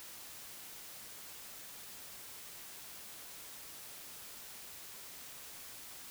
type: silence
effects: white hiss -50 dBFS RMS until 6.1 s

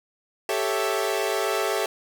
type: chord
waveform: sawtooth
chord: A dominant seventh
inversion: third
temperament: equal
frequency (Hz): 392 / 440 / 554.4 / 659.3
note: G4 / A4 / C#5 / E5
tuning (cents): 0 / 0 / 0 / 0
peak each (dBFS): -24 / -24 / -27 / -25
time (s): 0.49-1.86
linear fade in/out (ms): 2
effects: none

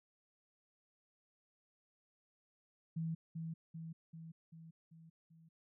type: tone with echo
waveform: sine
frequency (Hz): 163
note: E3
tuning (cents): -19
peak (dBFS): -36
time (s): 2.96-3.15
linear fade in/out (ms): 10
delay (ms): 390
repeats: 6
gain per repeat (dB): -4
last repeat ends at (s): 5.49
effects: none

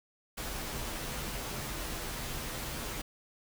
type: noise with comb filter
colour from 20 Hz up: pink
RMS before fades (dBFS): -38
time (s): 0.37-3.02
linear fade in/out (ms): 10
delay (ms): 11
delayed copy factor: -0.55
effects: none

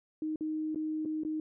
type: tone with dropouts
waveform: sine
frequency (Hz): 311.1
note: D#4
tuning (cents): 0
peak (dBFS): -31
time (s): 0.22-1.4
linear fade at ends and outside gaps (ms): 2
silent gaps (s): 0.359-0.408 / 0.747-0.758 / 1.051-1.057 / 1.235-1.249
effects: none

